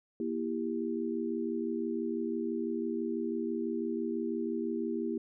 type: chord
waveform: sine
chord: E diminished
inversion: second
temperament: just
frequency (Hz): 237.3 / 329.6 / 395.6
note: Bb3 / E4 / G4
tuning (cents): +31 / 0 / +16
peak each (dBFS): -35 / -35 / -36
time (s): 0.2-5.18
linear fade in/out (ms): 2
effects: none